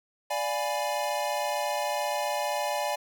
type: chord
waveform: square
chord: D diminished seventh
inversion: none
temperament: equal with one note detuned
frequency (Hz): 587.3 / 702.1 / 830.6 / 987.8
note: D5 / F5 / Ab5 / Cb6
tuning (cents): 0 / +9 / 0 / 0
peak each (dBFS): -32 / -36 / -32 / -37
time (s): 0.3-2.96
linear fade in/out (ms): 10
effects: none